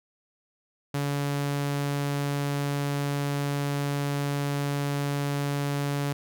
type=tone; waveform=sawtooth; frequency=142.5 Hz; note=C#3; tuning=48 cents sharp; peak=-22 dBFS; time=0.94-6.13 s; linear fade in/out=5 ms; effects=none